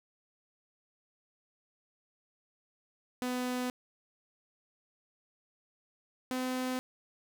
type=tone pair in turn; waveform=sawtooth; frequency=250 / 255.4 Hz; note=B3 / C4; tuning=+21 / -42 cents; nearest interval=unison; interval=37 cents; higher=second; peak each=-28 dBFS; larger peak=neither; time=3.22-3.7 / 6.31-6.79 s; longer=neither; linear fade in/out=0 ms; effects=none